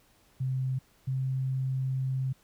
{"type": "tone pair in turn", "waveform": "sine", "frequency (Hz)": [130.6, 131.74], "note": ["C3", "C3"], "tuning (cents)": [-3, 12], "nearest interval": "unison", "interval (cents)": 15, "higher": "second", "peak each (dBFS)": -27, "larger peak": "neither", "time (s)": [[0.4, 0.79], [1.07, 2.33]], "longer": "second", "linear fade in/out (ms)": 10, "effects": ["pink hiss -64 dBFS RMS until 2.43 s"]}